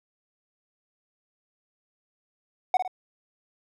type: tone with echo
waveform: triangle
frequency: 741 Hz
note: F#5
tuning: 2 cents sharp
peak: -15 dBFS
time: 2.74-2.77 s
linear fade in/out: 2 ms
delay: 54 ms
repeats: 2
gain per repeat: -7 dB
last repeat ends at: 2.878 s
effects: none